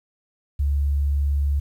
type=tone; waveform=sine; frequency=71.1 Hz; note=C#2; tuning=45 cents sharp; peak=-18 dBFS; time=0.59-1.6 s; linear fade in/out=10 ms; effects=9-bit